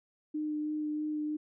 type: tone with vibrato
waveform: sine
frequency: 303.1 Hz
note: D#4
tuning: 45 cents flat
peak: -31 dBFS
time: 0.34-1.37 s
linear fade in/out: 10 ms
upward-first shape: sine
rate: 3.1 Hz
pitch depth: 11 cents each way
effects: none